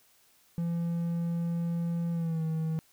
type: tone with pitch glide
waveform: triangle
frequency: 169.5 to 159.99 Hz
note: E3 to D#3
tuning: +49 to +49 cents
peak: -26 dBFS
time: 0.58-2.79 s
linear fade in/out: 0 ms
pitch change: -100 cents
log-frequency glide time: 2.12-2.43 s
effects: white hiss -64 dBFS RMS until 2.92 s